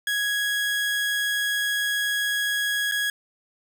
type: tone with dropouts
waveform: 30% pulse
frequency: 1661.2 Hz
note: G#6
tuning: in tune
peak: -20 dBFS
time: 0.07-3.1 s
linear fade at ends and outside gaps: 2 ms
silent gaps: 2.914-2.92 s
effects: none